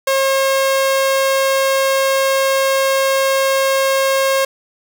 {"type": "tone", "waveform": "sawtooth", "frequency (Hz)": 539, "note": "C#5", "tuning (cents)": -49, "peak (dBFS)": -9, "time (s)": [0.07, 4.45], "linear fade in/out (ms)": 5, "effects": []}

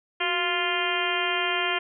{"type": "harmonic tone with a mistuned harmonic", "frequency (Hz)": 349.2, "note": "F4", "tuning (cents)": 0, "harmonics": [1, 2, 3, 4, 5, 6, 7, 8, 9], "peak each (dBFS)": [-32, -32, -32, -32, -32, -32, -32, -32, -32], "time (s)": [0.2, 1.79], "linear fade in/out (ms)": 10, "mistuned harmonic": 1, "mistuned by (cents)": 90, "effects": []}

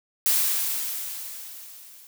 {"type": "noise with level ramp", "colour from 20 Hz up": "blue", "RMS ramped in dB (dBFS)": [-20, -49], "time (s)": [0.26, 2.07], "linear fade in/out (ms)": 0, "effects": []}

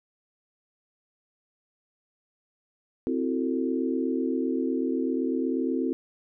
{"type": "chord", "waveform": "sine", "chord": "F# half-diminished seventh", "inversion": "second", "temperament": "equal with one note detuned", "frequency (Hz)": [261.6, 329.6, 370, 447.2], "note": ["C4", "E4", "F#4", "A4"], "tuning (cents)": [0, 0, 0, 28], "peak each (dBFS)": [-27, -30, -32, -33], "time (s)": [3.07, 5.93], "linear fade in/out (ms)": 0, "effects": []}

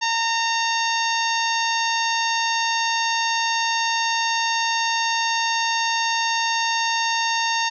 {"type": "harmonic tone", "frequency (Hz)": 916, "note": "A#5", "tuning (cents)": -31, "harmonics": [1, 2, 3, 4, 5, 6, 7], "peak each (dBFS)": [-23, -26, -28, -29, -30, -31, -31], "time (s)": [0.01, 7.7], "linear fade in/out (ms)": 20, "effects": []}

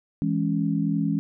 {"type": "chord", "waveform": "sine", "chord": "C# minor", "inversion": "first", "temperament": "equal", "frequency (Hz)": [164.81, 207.7, 277.2], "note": ["E3", "G#3", "C#4"], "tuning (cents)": [0, 0, 0], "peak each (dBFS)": [-25, -26, -26], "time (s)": [0.22, 1.19], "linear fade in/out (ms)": 0, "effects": []}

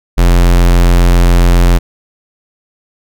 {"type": "tone", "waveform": "square", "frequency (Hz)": 43.65, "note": "F1", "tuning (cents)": 0, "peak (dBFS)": -5, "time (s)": [0.17, 1.79], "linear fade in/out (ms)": 20, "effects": []}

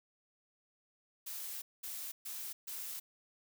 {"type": "noise bursts at uneven times", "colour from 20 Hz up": "blue", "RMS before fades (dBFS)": -43, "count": 4, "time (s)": [[1.26, 1.62], [1.83, 2.12], [2.25, 2.53], [2.67, 3]], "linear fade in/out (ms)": 10, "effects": []}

